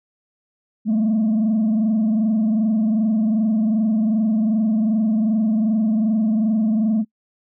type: tone with frequency modulation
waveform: sine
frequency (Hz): 218.1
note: A3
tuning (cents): -15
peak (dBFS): -13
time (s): 0.85-7.05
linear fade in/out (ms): 50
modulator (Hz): 22.6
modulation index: 0.54
effects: noise-tail reverb RT60 0.1 s tail -26 dB re dry + tanh soft clip ceiling -14 dBFS